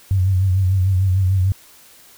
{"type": "tone with vibrato", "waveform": "sine", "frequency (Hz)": 94.2, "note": "F#2", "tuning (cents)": 32, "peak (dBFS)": -13, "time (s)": [0.11, 1.52], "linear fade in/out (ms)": 0, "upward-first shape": "triangle", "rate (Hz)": 6.7, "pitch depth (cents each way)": 74, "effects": ["white hiss -47 dBFS RMS until 2.17 s"]}